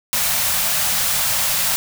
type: band-stop noise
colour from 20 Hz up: white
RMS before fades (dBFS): -19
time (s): 0.13-1.76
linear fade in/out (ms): 0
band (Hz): 220 to 540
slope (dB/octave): 48
effects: none